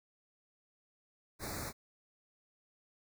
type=band-stop noise; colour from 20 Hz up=pink; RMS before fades=-41 dBFS; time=1.39-1.73 s; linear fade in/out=50 ms; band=2400 to 3800 Hz; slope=96 dB/octave; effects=none